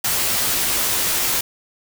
white noise with comb filter, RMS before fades -20 dBFS, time 0.04-1.41 s, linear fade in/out 5 ms, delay 13 ms, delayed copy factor -0.65, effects none

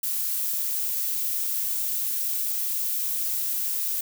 violet noise, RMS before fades -27 dBFS, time 0.03-4.01 s, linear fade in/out 5 ms, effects none

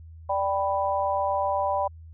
sine chord, G major, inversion second, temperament equal, 587.3 / 784 / 987.8 Hz, D5 / G5 / B5, 0 / 0 / 0 cents, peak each -27 dBFS, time 0.29-1.88 s, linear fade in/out 10 ms, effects added 81 Hz sine -42 dBFS peak until 2.13 s

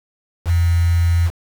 sine tone with quantisation, 85.1 Hz, F2, 44 cents flat, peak -12 dBFS, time 0.45-1.31 s, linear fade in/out 50 ms, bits 5, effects none

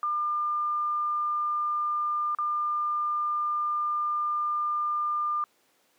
sine tone with dropouts, 1200 Hz, D6, 37 cents sharp, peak -25 dBFS, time 0.03-5.44 s, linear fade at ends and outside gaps 1 ms, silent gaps 2.349-2.386 s, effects pink hiss -66 dBFS RMS until 5.98 s + high-pass 300 Hz 12 dB/octave

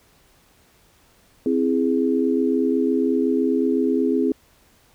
sine chord, C augmented, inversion none, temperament equal, 261.6 / 329.6 / 415.3 Hz, C4 / E4 / G#4, 0 / 0 / 0 cents, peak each -20 / -23 / -22 dBFS, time 1.46-4.32 s, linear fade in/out 2 ms, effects pink hiss -57 dBFS RMS until 4.94 s

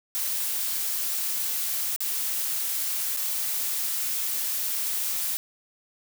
blue noise with dropouts, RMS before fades -28 dBFS, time 0.15-5.37 s, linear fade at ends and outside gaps 0 ms, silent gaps 1.962-2.005 / 3.165-3.172 s, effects none

